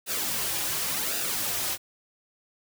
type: noise with flanger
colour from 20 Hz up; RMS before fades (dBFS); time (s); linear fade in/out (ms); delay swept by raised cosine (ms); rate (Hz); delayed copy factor
white; -29; 0.06-1.78; 50; 0.91 to 4.51; 0.9; -0.6
effects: none